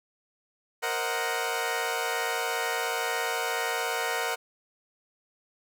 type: chord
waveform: 15% pulse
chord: C half-diminished seventh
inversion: third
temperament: equal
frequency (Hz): 466.2 / 523.3 / 622.3 / 740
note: Bb4 / C5 / Eb5 / Gb5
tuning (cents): 0 / 0 / 0 / 0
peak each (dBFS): -25 / -30 / -30 / -25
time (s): 0.82-4.36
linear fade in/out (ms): 20
effects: none